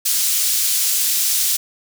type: high-pass noise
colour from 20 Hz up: pink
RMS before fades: -18 dBFS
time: 0.05-1.57 s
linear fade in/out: 10 ms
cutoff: 5500 Hz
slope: 12 dB/octave
effects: none